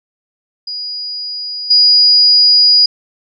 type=tone with level steps; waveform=sine; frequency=4900 Hz; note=D#8; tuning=27 cents flat; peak=-20 / -5 dBFS; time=0.67-2.86 s; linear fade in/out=5 ms; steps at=1.7 s; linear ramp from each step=10 ms; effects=none